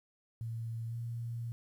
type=tone with pitch glide; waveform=sine; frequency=114.3 to 117.11 Hz; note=A#2 to A#2; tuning=-34 to +8 cents; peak=-36 dBFS; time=0.41-1.52 s; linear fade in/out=0 ms; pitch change=+42 cents; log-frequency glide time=0.88-0.95 s; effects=11-bit